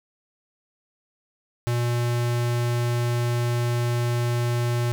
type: tone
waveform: square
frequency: 120 Hz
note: B2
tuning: 49 cents flat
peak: -22 dBFS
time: 1.67-4.92 s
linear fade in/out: 0 ms
effects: none